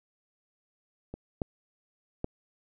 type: clicks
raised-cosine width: 2 ms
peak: -25 / -16 / -17 dBFS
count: 3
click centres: 1.14 / 1.418 / 2.244 s
effects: none